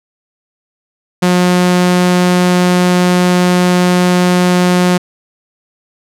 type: tone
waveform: sawtooth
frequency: 179.5 Hz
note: F3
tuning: 48 cents sharp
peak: -4 dBFS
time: 1.22-4.98 s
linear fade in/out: 10 ms
effects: low-pass 11000 Hz 12 dB/octave